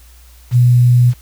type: tone with quantisation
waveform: sine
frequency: 122.6 Hz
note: B2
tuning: 12 cents flat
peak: -6 dBFS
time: 0.51-1.14 s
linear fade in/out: 50 ms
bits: 6
effects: added 60 Hz sine -40 dBFS peak until 1.21 s + white hiss -48 dBFS RMS until 1.21 s